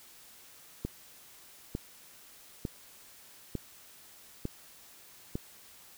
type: click train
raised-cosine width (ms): 3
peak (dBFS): -20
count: 6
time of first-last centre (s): 0.85-5.355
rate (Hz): 1.11
effects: white hiss -55 dBFS RMS until 5.97 s